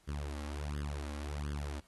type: tone with flanger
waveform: sawtooth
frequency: 72.8 Hz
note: D2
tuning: 15 cents flat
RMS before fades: -39 dBFS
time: 0.07-1.81 s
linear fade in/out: 20 ms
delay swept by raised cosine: 0.61 to 3.71 ms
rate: 1.4 Hz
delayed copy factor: +0.85
effects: pink hiss -68 dBFS RMS until 1.87 s + AAC 32 kbps